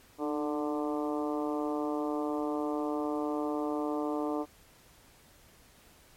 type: harmonic tone with a mistuned harmonic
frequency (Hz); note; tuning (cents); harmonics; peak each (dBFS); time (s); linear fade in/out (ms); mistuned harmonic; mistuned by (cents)
148; D3; +14; 2 / 3 / 4 / 5 / 6 / 7 / 8; -32 / -36 / -38 / -40 / -42 / -43 / -44; 0.18-4.46; 50; 2; +36
effects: pink hiss -59 dBFS RMS until 6.16 s + MP3 64 kbps